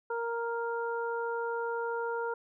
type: harmonic tone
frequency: 466.2 Hz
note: A#4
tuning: in tune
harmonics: 1 / 2 / 3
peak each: -33 / -36 / -38 dBFS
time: 0.1-2.34 s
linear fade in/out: 5 ms
effects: none